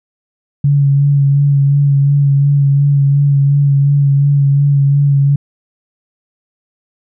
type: tone with vibrato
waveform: sine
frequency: 141 Hz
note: C#3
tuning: 30 cents sharp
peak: -7 dBFS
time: 0.64-5.36 s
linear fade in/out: 5 ms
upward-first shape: sine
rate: 2.8 Hz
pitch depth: 23 cents each way
effects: none